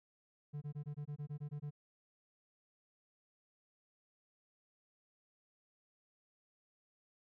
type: tone bursts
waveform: triangle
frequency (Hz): 146.83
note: D3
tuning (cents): 0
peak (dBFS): -38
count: 11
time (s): 0.53-1.708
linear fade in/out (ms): 20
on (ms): 88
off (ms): 21
effects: none